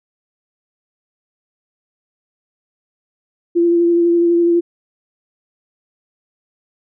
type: tone with vibrato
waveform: sine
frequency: 342.3 Hz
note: F4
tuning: 35 cents flat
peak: -10 dBFS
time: 3.55-4.61 s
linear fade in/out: 20 ms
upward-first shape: sine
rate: 12 Hz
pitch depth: 16 cents each way
effects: none